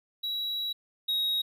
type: tone pair in turn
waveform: triangle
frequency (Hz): 3889 / 3789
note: B7 / A#7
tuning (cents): -27 / +27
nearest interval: unison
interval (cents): 46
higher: first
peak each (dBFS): -28 / -24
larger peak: second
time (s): 0.23-0.73 / 1.08-1.42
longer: first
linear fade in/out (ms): 10
effects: none